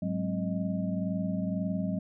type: tone cluster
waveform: sine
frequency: 105.4 / 186.1 / 208 / 265.1 / 622 Hz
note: G#2 / F#3 / G#3 / C4 / D#5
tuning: +26 / +10 / +3 / +23 / -1 cents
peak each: -39 / -30 / -36 / -37 / -39 dBFS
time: 0.02-1.99 s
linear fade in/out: 5 ms
effects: none